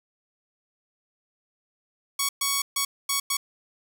5% pulse tone bursts at uneven times, 1116 Hz, C#6, 11 cents sharp, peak -11 dBFS, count 5, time 2.19-2.29 / 2.41-2.62 / 2.76-2.85 / 3.09-3.2 / 3.3-3.37 s, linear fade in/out 5 ms, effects none

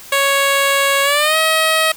10% pulse tone with pitch glide, 554.4 to 636.8 Hz, C#5 to D#5, 0 to +40 cents, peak -4 dBFS, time 0.12-1.92 s, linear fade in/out 5 ms, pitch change +240 cents, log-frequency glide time 1.03-1.37 s, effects white hiss -37 dBFS RMS until 1.96 s

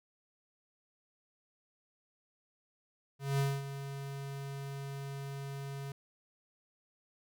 square tone with ADSR envelope, 138.59 Hz, C#3, in tune, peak -28 dBFS, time 3.19-5.92 s, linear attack 200 ms, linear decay 230 ms, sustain -12 dB, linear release 3 ms, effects none

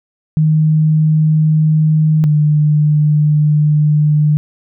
sine tone pair in turn, 155.56 / 150.43 Hz, D#3 / D3, 0 / +42 cents, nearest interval minor second, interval 58 cents, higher first, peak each -8 dBFS, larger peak neither, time 0.37-2.24 / 2.24-4.37 s, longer second, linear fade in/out 0 ms, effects none

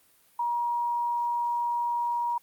sine tone, 952 Hz, A#5, 36 cents sharp, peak -25 dBFS, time 0.39-2.38 s, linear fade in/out 5 ms, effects white hiss -62 dBFS RMS until 2.42 s + Opus 32 kbps

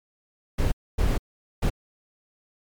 brown noise bursts at uneven times, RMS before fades -21 dBFS, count 3, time 0.58-0.72 / 0.98-1.18 / 1.62-1.7 s, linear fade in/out 10 ms, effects MP3 96 kbps

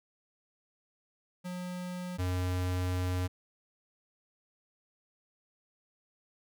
square tone pair in turn, 180 / 90.89 Hz, F#3 / F#2, -47 / -30 cents, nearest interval octave, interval 1183 cents, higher first, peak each -37 / -30 dBFS, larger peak second, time 1.44-2.18 / 2.18-3.28 s, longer second, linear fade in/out 20 ms, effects none

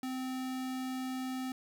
square tone, 258.6 Hz, C4, 20 cents flat, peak -36 dBFS, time 0.03-1.52 s, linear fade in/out 2 ms, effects 11-bit

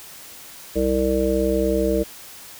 harmonic tone, 65.4 Hz, C2, in tune, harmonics 1 / 3 / 5 / 7 / 9, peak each -26 / -26 / -23 / -22 / -24 dBFS, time 0.75-2.04 s, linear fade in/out 20 ms, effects white hiss -41 dBFS RMS until 2.59 s

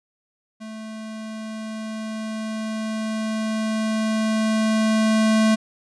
square tone with level ramp, 218.9 Hz, A3, 9 cents flat, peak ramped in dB -34 to -15 dBFS, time 0.6-5.56 s, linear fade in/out 20 ms, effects resampled to 22050 Hz

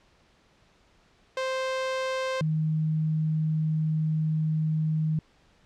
sawtooth / sine tone pair in turn, 523 / 156.57 Hz, C5 / D#3, -1 / +11 cents, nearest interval octave + major sixth, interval 2088 cents, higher first, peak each -23 dBFS, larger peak neither, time 1.37-2.41 / 2.41-5.19 s, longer second, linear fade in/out 2 ms, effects pink hiss -62 dBFS RMS until 5.65 s + low-pass 5000 Hz 12 dB/octave

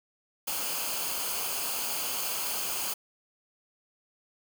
white noise with comb filter, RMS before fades -32 dBFS, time 0.47-2.94 s, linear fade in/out 10 ms, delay 0.53 ms, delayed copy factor -0.6, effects none

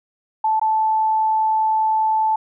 sine tone with dropouts, 875 Hz, A5, 10 cents flat, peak -15 dBFS, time 0.44-2.36 s, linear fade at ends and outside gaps 5 ms, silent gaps 0.597-0.614 s, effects none

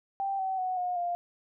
sine tone with pitch steps, 784 / 762.1 / 740.9 / 720.2 / 700.1 Hz, G5 / G5 / F#5 / F#5 / F5, 0 / -49 / +2 / -47 / +4 cents, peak -28 dBFS, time 0.2-1.15 s, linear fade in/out 0 ms, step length 190 ms, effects none

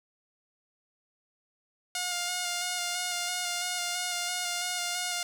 5% pulse tone with vibrato, 712 Hz, F5, 33 cents sharp, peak -18 dBFS, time 1.95-5.23 s, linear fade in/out 2 ms, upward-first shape square, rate 3 Hz, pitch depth 17 cents each way, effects none

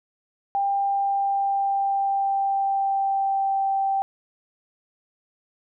sine tone with pitch glide, 795 to 781.3 Hz, G5 to G5, +24 to -6 cents, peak -20 dBFS, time 0.55-4.02 s, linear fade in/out 0 ms, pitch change -30 cents, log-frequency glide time 0.74-3.65 s, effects none

